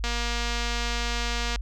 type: click train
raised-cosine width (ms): 0.2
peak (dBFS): -13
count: 361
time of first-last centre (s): 0.04-1.559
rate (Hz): 237
effects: added 50 Hz sine -28 dBFS peak until 1.61 s